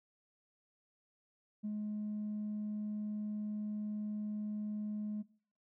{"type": "tone with tanh clipping", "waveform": "triangle", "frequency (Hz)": 210.6, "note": "G#3", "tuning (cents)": 24, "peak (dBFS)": -36, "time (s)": [1.63, 5.23], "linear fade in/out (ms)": 20, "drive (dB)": 5, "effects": ["noise-tail reverb RT60 0.5 s tail -21 dB re dry"]}